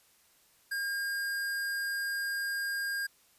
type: tone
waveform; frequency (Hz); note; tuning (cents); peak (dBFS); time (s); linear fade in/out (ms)
square; 1614; G#6; -50; -32; 0.71-3.07; 10
effects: white hiss -65 dBFS RMS until 3.38 s + resampled to 32000 Hz